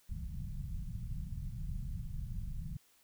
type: low-pass noise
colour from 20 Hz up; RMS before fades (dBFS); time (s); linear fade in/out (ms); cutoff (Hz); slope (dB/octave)
pink; -40; 0.09-2.77; 5; 180; 48
effects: white hiss -68 dBFS RMS until 3.03 s